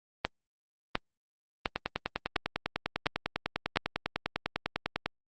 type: two click trains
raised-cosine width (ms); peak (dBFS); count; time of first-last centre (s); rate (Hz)
0.3; -13 / -10; 34 / 6; 1.76-5.06 / 0.25-3.771; 10 / 1.42
effects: Opus 32 kbps